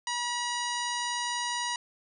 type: harmonic tone with a mistuned harmonic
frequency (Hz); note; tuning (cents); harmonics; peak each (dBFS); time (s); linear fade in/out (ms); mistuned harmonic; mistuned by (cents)
964; B5; -42; 1 / 2 / 3 / 4 / 5 / 6 / 7 / 9; -33 / -36 / -38 / -39 / -40 / -41 / -41 / -43; 0.07-1.76; 2; 9; +18
effects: none